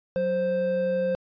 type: tone pair together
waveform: triangle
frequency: 185 / 523.3 Hz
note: F#3 / C5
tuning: 0 / 0 cents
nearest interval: octave + tritone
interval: 1800 cents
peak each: -29 / -21 dBFS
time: 0.16-1.15 s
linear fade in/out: 0 ms
effects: resampled to 11025 Hz